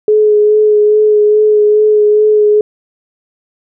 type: tone with vibrato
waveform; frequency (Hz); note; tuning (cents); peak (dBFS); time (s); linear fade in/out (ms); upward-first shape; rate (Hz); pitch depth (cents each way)
sine; 423.2; G#4; +33; -5; 0.08-2.61; 2; sine; 2.4; 18
effects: none